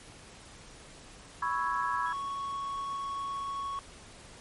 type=chord; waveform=sine; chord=C# minor seventh; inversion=third; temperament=equal; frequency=987.8 / 1108.7 / 1318.5 / 1661.2 Hz; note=B5 / C#6 / E6 / G#6; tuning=0 / 0 / 0 / 0 cents; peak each=-32 / -32 / -36 / -36 dBFS; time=1.42-2.13 s; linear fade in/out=5 ms
type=tone; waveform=triangle; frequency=1108.7 Hz; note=C#6; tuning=in tune; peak=-31 dBFS; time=2.06-3.79 s; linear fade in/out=0 ms
effects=pink hiss -51 dBFS RMS until 4.4 s + MP3 48 kbps